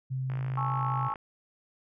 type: tone with pitch glide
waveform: sine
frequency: 130.81 to 129.31 Hz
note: C3 to C3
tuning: 0 to -20 cents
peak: -29 dBFS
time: 0.1-1.09 s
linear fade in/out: 20 ms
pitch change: -20 cents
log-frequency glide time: 0.78-0.84 s
type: click train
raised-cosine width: 0.5 ms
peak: -28 dBFS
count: 48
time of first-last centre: 0.3-1.158 s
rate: 54.8 Hz
type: chord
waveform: sine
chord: A major seventh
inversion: third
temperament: just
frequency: 825 / 880 / 1100 / 1320 Hz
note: G#5 / A5 / C#6 / E6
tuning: -12 / 0 / -14 / +2 cents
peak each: -36 / -37 / -32 / -37 dBFS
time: 0.57-1.14 s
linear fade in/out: 5 ms
effects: none